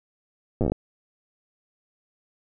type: slowing click train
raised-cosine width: 2 ms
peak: -11 dBFS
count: 9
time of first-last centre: 0.61-0.72 s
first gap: 8 ms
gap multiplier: 1.15
effects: none